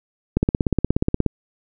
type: click train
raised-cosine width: 3 ms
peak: -4 dBFS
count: 16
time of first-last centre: 0.37-1.263 s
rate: 16.8 Hz
effects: none